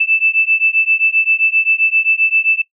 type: beating tone pair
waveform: sine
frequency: 2637 / 2644.6 Hz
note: E7 / E7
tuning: 0 / +5 cents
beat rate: 7.6 Hz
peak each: -14 dBFS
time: 0-2.62 s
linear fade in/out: 10 ms
effects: noise-tail reverb RT60 0.1 s tail -20 dB re dry